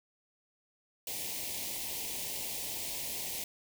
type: band-stop noise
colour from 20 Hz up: white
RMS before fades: -38 dBFS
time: 1.07-3.44 s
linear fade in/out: 2 ms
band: 950 to 2000 Hz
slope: 48 dB/octave
effects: none